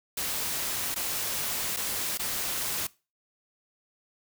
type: noise with dropouts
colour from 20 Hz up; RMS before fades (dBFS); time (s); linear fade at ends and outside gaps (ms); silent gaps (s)
white; -31; 0.17-2.87; 5; 0.945-0.959 / 1.764-1.768 / 2.175-2.194
effects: noise-tail reverb RT60 0.3 s tail -21 dB re dry